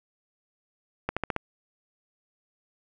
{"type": "accelerating click train", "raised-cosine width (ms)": 0.5, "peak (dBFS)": -12, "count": 5, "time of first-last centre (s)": [1.09, 1.364], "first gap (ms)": 76, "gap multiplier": 0.93, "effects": []}